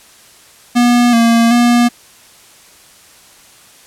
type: tone with pitch steps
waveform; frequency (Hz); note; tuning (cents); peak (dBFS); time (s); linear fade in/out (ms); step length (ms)
square; 241.7 / 231.5 / 239.8; B3 / A#3 / A#3; -37 / -12 / +49; -8; 0.75-1.89; 20; 380
effects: white hiss -43 dBFS RMS until 3.86 s + low-pass 11000 Hz 12 dB/octave